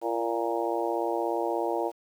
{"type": "harmonic tone with a mistuned harmonic", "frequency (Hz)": 116.7, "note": "A#2", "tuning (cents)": 2, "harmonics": [3, 4, 5, 6, 7, 8], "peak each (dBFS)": [-31, -32, -33, -34, -34, -35], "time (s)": [0.01, 1.92], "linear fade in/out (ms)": 50, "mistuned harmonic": 3, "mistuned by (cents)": -35, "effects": ["9-bit"]}